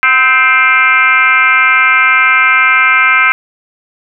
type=tone with frequency modulation; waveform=sine; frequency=1834 Hz; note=A#6; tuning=29 cents flat; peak=-5 dBFS; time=0.03-3.32 s; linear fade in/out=0 ms; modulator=270 Hz; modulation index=2.4; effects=none